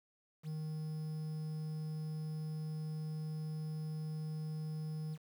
triangle tone with quantisation, 155.56 Hz, D#3, in tune, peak -36 dBFS, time 0.43-5.18 s, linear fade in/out 50 ms, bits 10, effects none

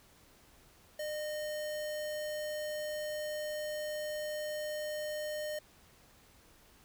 sine tone with sample-and-hold, 605 Hz, D#5, 49 cents flat, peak -35 dBFS, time 0.99-5.59 s, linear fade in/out 5 ms, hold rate 2450 Hz, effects pink hiss -62 dBFS RMS until 6.84 s

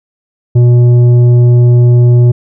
triangle tone with tanh clipping, 121.4 Hz, B2, 29 cents flat, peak -4 dBFS, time 0.55-2.32 s, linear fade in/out 10 ms, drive 12 dB, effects none

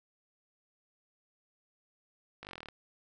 slowing click train, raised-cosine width 0.3 ms, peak -28 dBFS, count 12, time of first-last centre 2.43-2.686 s, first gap 19 ms, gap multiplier 1.04, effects none

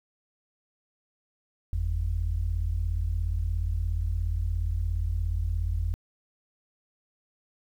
sine tone pair together, 47.26 / 84.3 Hz, F#1 / E2, +37 / +39 cents, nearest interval minor seventh, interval 1002 cents, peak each -27 / -27 dBFS, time 1.73-5.94 s, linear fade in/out 0 ms, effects tanh soft clip ceiling -18 dBFS + 10-bit

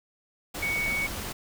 sine tone in noise, 2233 Hz, C#7, 12 cents sharp, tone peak -26 dBFS, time 0.62-1.07 s, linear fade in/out 10 ms, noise pink, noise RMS -35 dBFS, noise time 0.54-1.33 s, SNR +6 dB, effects none

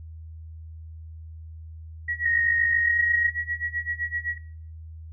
sine tone with tremolo, 1918 Hz, A#6, 49 cents sharp, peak -23 dBFS, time 2.08-4.38 s, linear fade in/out 5 ms, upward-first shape sine, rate 7.8 Hz, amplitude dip 90%
sine tone with pitch glide, 1864.7 to 1890.7 Hz, A#6 to A#6, 0 to +24 cents, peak -20 dBFS, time 2.24-3.3 s, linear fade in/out 20 ms, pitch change +24 cents, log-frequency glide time 2.75-2.99 s
effects noise-tail reverb RT60 0.7 s tail -26 dB re dry + added 80 Hz sine -38 dBFS peak until 5.12 s

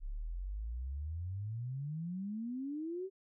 sine exponential sweep, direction up, 32.7 to 392 Hz, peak -37 dBFS, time 0-3.1 s, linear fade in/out 50 ms, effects none

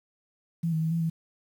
sine tone with pitch steps, 166.9 / 159.4 / 161 / 166.8 / 163.2 Hz, E3 / D#3 / E3 / E3 / E3, +22 / +42 / -41 / +21 / -17 cents, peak -24 dBFS, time 0.63-1.1 s, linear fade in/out 10 ms, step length 94 ms, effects 9-bit

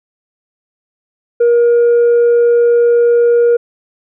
sine tone with tanh clipping, 474.1 Hz, A#4, 29 cents sharp, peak -7 dBFS, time 1.4-3.57 s, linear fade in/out 10 ms, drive 1 dB, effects none

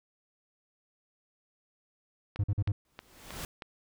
click train, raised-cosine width 0.3 ms, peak -25 dBFS, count 5, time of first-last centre 2.36-3.622 s, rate 3.17 Hz
triangle tone bursts, 101 Hz, G#2, 48 cents flat, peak -23 dBFS, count 4, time 2.39-2.72 s, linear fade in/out 5 ms, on 48 ms, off 46 ms
pink noise with exponential growth, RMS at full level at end -37 dBFS, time 2.85-3.45 s, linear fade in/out 1 ms, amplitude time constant 130 ms
effects none

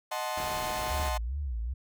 40% pulse chord, D# diminished seventh, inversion none, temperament equal with one note detuned, 622.3 / 740 / 873.9 / 1046.5 Hz, D#5 / F#5 / A5 / C6, 0 / 0 / -12 / 0 cents, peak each -36 dBFS, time 0.11-1.18 s, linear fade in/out 10 ms
pink noise, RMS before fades -39 dBFS, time 0.37-1.09 s, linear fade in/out 2 ms
sine tone with vibrato, 63.8 Hz, C2, 43 cents flat, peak -30 dBFS, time 0.9-1.74 s, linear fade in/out 10 ms, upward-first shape sine, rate 2.5 Hz, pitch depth 240 cents each way
effects none

